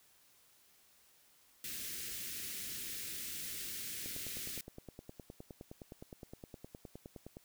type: band-stop noise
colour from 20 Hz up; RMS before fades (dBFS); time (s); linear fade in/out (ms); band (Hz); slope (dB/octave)
white; -43; 1.64-4.61; 2; 420 to 1700; 24
type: click train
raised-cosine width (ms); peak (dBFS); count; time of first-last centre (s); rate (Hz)
2; -34; 33; 4.06-7.369; 9.67
effects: white hiss -67 dBFS RMS until 7.44 s